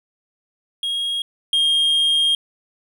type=tone pair in turn; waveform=triangle; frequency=3273 / 3228 Hz; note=G#7 / G#7; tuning=-26 / -50 cents; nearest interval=unison; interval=24 cents; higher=first; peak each=-19 / -13 dBFS; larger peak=second; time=0.83-1.22 / 1.53-2.35 s; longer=second; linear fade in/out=2 ms; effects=none